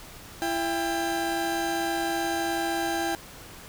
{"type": "tone pair together", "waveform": "30% pulse", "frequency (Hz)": [335.5, 797], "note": ["E4", "G5"], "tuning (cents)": [31, 28], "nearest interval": "octave + minor third", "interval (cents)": 1497, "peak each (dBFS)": -26, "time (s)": [0.42, 3.15], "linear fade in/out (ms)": 0, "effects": ["pink hiss -45 dBFS RMS until 3.68 s"]}